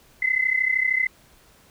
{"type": "tone pair together", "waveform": "sine", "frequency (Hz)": [2026, 2059], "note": ["B6", "C7"], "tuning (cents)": [44, -28], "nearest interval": "unison", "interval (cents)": 28, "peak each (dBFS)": -22, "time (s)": [0.22, 1.07], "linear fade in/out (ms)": 5, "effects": ["pink hiss -55 dBFS RMS until 1.7 s"]}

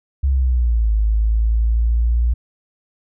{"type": "exponential two-way sweep", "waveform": "sine", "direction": "down then up", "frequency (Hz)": [69.3, 53, 59.3], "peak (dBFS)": -13, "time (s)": [0.23, 2.34], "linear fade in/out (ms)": 10, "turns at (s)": 0.94, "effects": []}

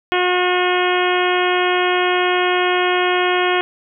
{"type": "harmonic tone", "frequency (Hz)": 361, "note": "F#4", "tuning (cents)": -43, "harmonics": [1, 2, 3, 4, 5, 6, 7, 8, 9], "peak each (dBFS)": [-18, -21, -23, -24, -25, -26, -26, -27, -28], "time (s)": [0.12, 3.61], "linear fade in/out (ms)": 0, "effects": []}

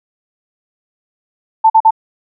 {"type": "tone bursts", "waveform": "sine", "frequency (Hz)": 887, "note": "A5", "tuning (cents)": 14, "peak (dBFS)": -4, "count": 3, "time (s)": [1.64, 1.908], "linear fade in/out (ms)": 10, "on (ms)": 60, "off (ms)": 44, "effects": []}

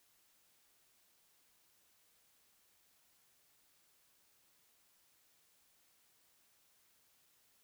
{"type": "silence", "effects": ["white hiss -72 dBFS RMS until 7.63 s"]}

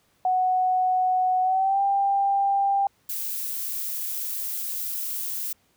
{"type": "tone with pitch glide", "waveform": "sine", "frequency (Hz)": [740, 793.1], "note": ["F#5", "G5"], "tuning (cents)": [0, 20], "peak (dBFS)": -19, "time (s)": [0.25, 2.87], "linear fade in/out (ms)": 2, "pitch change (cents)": 120, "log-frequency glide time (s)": [1.42, 1.81]}
{"type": "noise", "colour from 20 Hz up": "violet", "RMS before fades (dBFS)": -30, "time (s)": [3.09, 5.53], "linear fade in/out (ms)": 5}
{"effects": ["pink hiss -65 dBFS RMS until 5.76 s", "high-pass 60 Hz 12 dB/octave"]}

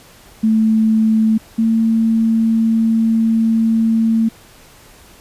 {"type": "tone pair in turn", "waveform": "sine", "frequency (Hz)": [220, 225], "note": ["A3", "A3"], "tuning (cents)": [0, 39], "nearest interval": "unison", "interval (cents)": 39, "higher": "second", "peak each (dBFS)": [-10, -11], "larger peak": "first", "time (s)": [[0.43, 1.38], [1.58, 4.29]], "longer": "second", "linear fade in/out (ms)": 10, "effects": ["pink hiss -44 dBFS RMS until 5.2 s", "resampled to 32000 Hz"]}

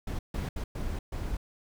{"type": "noise bursts at uneven times", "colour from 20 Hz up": "brown", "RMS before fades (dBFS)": -33, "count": 5, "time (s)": [[0.07, 0.19], [0.34, 0.49], [0.56, 0.64], [0.75, 0.99], [1.12, 1.37]], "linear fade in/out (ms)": 5, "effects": []}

